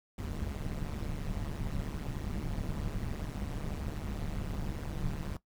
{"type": "noise with amplitude modulation", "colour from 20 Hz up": "brown", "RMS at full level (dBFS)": -32, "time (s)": [0.18, 5.37], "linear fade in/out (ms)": 5, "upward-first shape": "sine", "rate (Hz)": 147, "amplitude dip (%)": 100, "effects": ["noise-tail reverb RT60 0.1 s tail -17 dB re dry"]}